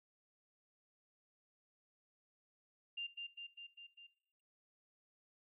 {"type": "tone with echo", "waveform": "sine", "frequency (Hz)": 2794, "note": "F7", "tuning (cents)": 0, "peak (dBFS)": -40, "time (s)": [2.97, 3.07], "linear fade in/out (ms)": 10, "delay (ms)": 200, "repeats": 5, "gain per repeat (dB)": -3, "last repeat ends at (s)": 4.07, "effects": ["noise-tail reverb RT60 1.0 s tail -20 dB re dry"]}